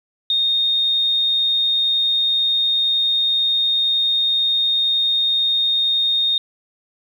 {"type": "tone", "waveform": "sine", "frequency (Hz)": 3689, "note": "A#7", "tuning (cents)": -19, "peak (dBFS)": -15, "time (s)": [0.3, 6.38], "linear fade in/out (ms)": 2, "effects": ["8-bit"]}